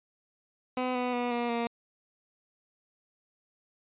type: tone with pitch steps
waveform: 15% pulse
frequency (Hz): 253.2 / 248.4 / 243.7 / 239.1 / 234.6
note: B3 / B3 / B3 / A#3 / A#3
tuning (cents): +43 / +10 / -23 / +44 / +11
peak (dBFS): -22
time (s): 0.77-1.67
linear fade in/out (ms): 2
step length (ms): 180
effects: resampled to 8000 Hz